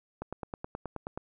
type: click train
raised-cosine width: 1 ms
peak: -22 dBFS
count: 10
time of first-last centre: 0.22-1.175 s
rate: 9.42 Hz
effects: none